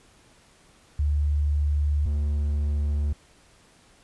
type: tone pair in turn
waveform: sine / triangle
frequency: 73.42 / 73.14 Hz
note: D2 / D2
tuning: 0 / -7 cents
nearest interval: unison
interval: 7 cents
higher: first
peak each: -20 dBFS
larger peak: neither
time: 0.99-2.06 / 2.06-3.13 s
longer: neither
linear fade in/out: 5 ms
effects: pink hiss -57 dBFS RMS until 4.03 s + resampled to 24000 Hz